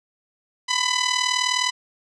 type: tone with amplitude modulation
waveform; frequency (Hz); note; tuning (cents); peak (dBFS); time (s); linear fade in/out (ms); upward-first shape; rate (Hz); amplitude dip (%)
10% pulse; 1000; B5; +21; -8; 0.68-1.71; 20; sine; 39.7; 70
effects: resampled to 24000 Hz

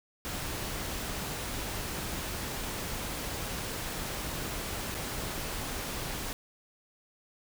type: noise with dropouts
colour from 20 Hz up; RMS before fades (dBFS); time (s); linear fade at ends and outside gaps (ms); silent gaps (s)
pink; -36; 0.25-6.33; 0; 4.944-4.949
effects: none

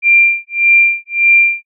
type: tone with tremolo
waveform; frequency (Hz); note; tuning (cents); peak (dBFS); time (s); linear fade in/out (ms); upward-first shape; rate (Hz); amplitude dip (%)
sine; 2378; D7; +21; -4; 0.02-1.65; 50; sine; 1.7; 100
effects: none

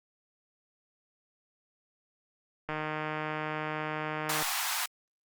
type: click train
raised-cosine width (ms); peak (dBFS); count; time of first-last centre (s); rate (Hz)
0.5; -19; 268; 2.69-4.424; 154
type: high-pass noise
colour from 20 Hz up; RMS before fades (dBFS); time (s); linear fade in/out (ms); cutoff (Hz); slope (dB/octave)
pink; -32; 4.29-4.86; 5; 770; 48
effects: Opus 48 kbps

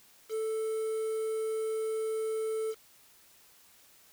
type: tone with quantisation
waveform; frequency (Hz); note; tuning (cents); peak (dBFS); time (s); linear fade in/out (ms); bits
triangle; 440; A4; 0; -28; 0.29-2.75; 50; 8
effects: white hiss -60 dBFS RMS until 4.12 s

